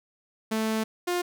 sawtooth tone pair in turn, 220 / 354.1 Hz, A3 / F4, 0 / +24 cents, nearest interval minor sixth, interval 824 cents, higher second, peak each -21 dBFS, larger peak neither, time 0.51-0.84 / 1.07-1.22 s, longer first, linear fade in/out 10 ms, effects none

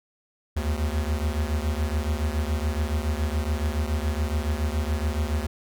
square beating tone pair, 73.42 / 80.52 Hz, D2 / E2, 0 / -40 cents, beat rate 7.1 Hz, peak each -26 / -29 dBFS, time 0.56-5.47 s, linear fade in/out 10 ms, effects none

